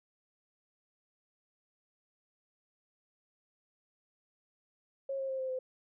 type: tone with pitch steps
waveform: sine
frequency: 544 / 536.5 / 529.1 / 521.8 / 514.7 Hz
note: C#5 / C5 / C5 / C5 / C5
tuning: -33 / +43 / +19 / -5 / -29 cents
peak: -33 dBFS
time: 5.09-5.59 s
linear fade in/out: 5 ms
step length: 100 ms
effects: none